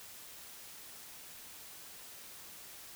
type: silence
effects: white hiss -51 dBFS RMS until 2.95 s